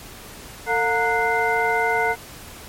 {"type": "tone cluster", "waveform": "sine", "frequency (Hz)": [450.9, 716, 922, 1471, 2085], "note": ["A4", "F5", "A#5", "F#6", "C7"], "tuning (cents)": [42, 43, -19, -11, -7], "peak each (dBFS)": -24, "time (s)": [0.66, 2.16], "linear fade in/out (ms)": 50, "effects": ["pink hiss -40 dBFS RMS until 2.68 s", "MP3 64 kbps"]}